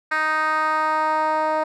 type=tone with band-pass filter sweep; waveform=10% pulse; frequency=311.1 Hz; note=D#4; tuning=in tune; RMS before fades=-21 dBFS; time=0.11-1.64 s; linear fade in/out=10 ms; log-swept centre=1600 to 740 Hz; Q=2.3; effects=none